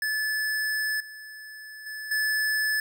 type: tone with level steps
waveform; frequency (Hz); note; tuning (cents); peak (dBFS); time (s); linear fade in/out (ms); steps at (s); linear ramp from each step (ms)
square; 1732; A6; -28; -26 / -41 / -35 / -24; 0.02-2.8; 2; 1 / 1.86 / 2.11; 5
effects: none